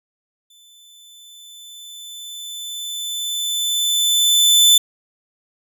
sawtooth tone with exponential growth, 3518 Hz, A7, 1 cent flat, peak -5 dBFS, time 0.5-4.78 s, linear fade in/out 5 ms, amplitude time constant 930 ms, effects none

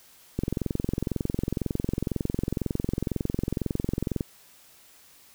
click train, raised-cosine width 3 ms, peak -13 dBFS, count 85, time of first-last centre 0.39-4.208 s, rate 22 Hz, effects white hiss -55 dBFS RMS until 5.34 s

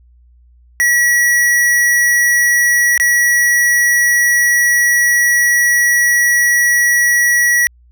square tone with dropouts, 1929 Hz, B6, 41 cents flat, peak -10 dBFS, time 0.8-7.67 s, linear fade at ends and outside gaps 0 ms, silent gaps 2.977-2.999 s, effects added 60 Hz sine -44 dBFS peak until 7.91 s

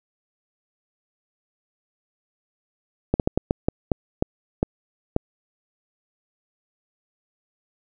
slowing click train, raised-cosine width 2 ms, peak -5 dBFS, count 10, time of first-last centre 3.14-5.164 s, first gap 58 ms, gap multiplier 1.32, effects none

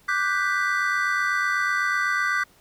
triangle chord, G major seventh, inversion second, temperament equal, 1174.7 / 1480 / 1568 / 1975.5 Hz, D6 / F#6 / G6 / B6, 0 / 0 / 0 / 0 cents, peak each -25 dBFS, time 0.08-2.44 s, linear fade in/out 10 ms, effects pink hiss -57 dBFS RMS until 2.6 s

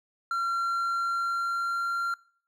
triangle tone with pitch glide, 1369 to 1380.1 Hz, F6 to F6, -35 to -21 cents, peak -24 dBFS, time 0.31-2.14 s, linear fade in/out 2 ms, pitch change +14 cents, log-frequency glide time 0.47-1.97 s, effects noise-tail reverb RT60 0.5 s tail -22 dB re dry

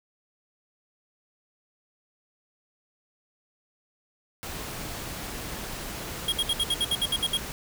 pink noise, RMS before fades -36 dBFS, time 4.43-7.52 s, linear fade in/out 0 ms
square tone bursts, 3272 Hz, G#7, 26 cents flat, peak -23 dBFS, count 11, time 6.28-7.373 s, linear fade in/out 5 ms, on 43 ms, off 62 ms
effects none

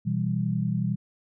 sine chord, E minor, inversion second, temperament equal, 123.47 / 164.81 / 196 Hz, B2 / E3 / G3, 0 / 0 / 0 cents, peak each -28 dBFS, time 0.05-0.96 s, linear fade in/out 20 ms, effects none

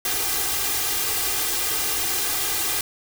white noise with comb filter, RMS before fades -24 dBFS, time 0.05-2.81 s, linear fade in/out 2 ms, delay 2.5 ms, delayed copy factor +1, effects none

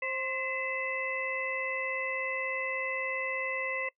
harmonic tone with a mistuned harmonic, 527 Hz, C5, 12 cents sharp, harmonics 1 / 2 / 4 / 5, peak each -37 / -40 / -33 / -38 dBFS, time 0.02-3.89 s, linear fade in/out 5 ms, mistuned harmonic 4, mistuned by -66 cents, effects noise-tail reverb RT60 0.1 s tail -21 dB re dry

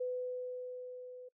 sine tone with level ramp, 501 Hz, B4, 25 cents sharp, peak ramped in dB -33 to -47 dBFS, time 0-1.29 s, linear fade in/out 10 ms, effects noise-tail reverb RT60 0.1 s tail -24 dB re dry

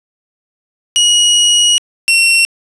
sawtooth tone pair in turn, 2902 / 2724 Hz, F#7 / F7, -34 / -44 cents, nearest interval minor second, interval 110 cents, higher first, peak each -4 dBFS, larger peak neither, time 0.96-1.78 / 2.08-2.45 s, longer first, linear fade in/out 0 ms, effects resampled to 24000 Hz + 7-bit

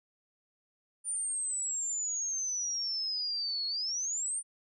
sine exponential two-way sweep, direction down then up, 9270 to 4309 to 9270 Hz, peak -31 dBFS, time 1.04-4.43 s, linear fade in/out 50 ms, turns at 3.67 s, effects none

